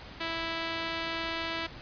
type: tone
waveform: 5% pulse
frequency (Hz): 329.6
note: E4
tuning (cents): 0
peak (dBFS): -20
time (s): 0.2-1.67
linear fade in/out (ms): 10
effects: pink hiss -46 dBFS RMS until 1.81 s + resampled to 11025 Hz